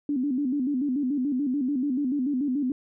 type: tone with vibrato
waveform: sine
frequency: 270.6 Hz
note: C#4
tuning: 42 cents flat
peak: -23 dBFS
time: 0.09-2.72 s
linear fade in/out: 2 ms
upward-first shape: square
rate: 6.9 Hz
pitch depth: 120 cents each way
effects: none